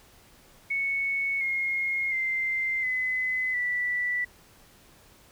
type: tone with pitch steps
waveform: sine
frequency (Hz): 2212 / 2148 / 2085 / 2025 / 1966.1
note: C#7 / C7 / C7 / B6 / B6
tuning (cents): -4 / +45 / -7 / +43 / -8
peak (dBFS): -25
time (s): 0.7-4.25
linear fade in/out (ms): 10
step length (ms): 710
effects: pink hiss -56 dBFS RMS until 5.31 s